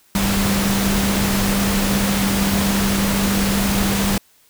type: tone in noise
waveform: sine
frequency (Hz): 197.8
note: G3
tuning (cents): +16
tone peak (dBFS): -18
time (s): 0.15-4.18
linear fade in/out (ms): 2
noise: pink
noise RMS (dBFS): -21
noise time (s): 0.15-4.18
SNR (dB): 0
effects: white hiss -55 dBFS RMS until 4.49 s